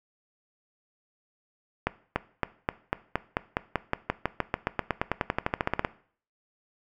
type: accelerating click train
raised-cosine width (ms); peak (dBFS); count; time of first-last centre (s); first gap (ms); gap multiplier
0.5; -9; 29; 1.87-5.849; 290; 0.94
effects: noise-tail reverb RT60 0.5 s tail -18 dB re dry